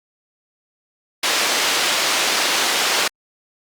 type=band-pass noise; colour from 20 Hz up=white; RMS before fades=-19 dBFS; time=1.23-3.08 s; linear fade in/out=5 ms; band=350 to 4900 Hz; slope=12 dB/octave; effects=Opus 48 kbps